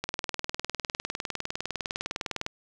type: click train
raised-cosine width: 0.2 ms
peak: -13 dBFS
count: 49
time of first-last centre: 0.04-2.464 s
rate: 19.8 Hz
effects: none